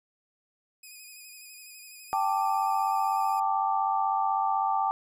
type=tone with vibrato; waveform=10% pulse; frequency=2489 Hz; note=D#7; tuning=in tune; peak=-37 dBFS; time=0.83-3.4 s; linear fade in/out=5 ms; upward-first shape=square; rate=12 Hz; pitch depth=29 cents each way
type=chord; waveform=sine; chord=G suspended second; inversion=none; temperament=equal; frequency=784 / 880 / 1174.7 Hz; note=G5 / A5 / D6; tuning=0 / 0 / 0 cents; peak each=-27 / -28 / -30 dBFS; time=2.13-4.91 s; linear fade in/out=0 ms
effects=none